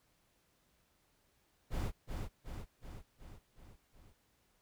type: noise with echo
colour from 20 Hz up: brown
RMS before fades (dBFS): -35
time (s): 1.7-1.92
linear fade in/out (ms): 50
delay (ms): 370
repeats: 6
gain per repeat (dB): -4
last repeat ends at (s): 4.14
effects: pink hiss -74 dBFS RMS until 4.61 s